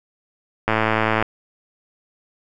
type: click train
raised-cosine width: 0.5 ms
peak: -3 dBFS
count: 61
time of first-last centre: 0.68-1.225 s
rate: 110 Hz
effects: none